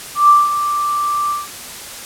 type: tone with ADSR envelope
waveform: sine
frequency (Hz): 1174.7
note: D6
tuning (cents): 0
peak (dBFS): -4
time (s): 0.15-1.48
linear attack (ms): 140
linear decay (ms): 190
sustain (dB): -11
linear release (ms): 180
effects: white hiss -31 dBFS RMS until 2.05 s + low-pass 12000 Hz 12 dB/octave